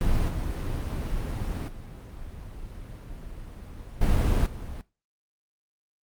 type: noise with level steps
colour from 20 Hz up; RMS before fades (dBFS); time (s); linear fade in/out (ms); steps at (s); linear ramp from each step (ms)
brown; -24 / -29 / -40 / -22 / -36; 0.01-4.81; 0; 0.28 / 1.68 / 4.01 / 4.46; 5
effects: noise-tail reverb RT60 0.3 s tail -19 dB re dry + Opus 32 kbps